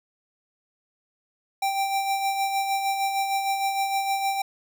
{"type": "tone with tremolo", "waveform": "square", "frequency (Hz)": 784, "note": "G5", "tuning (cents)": 0, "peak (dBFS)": -22, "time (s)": [1.62, 4.42], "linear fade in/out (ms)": 5, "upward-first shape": "sine", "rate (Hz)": 6.5, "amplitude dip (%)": 45, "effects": []}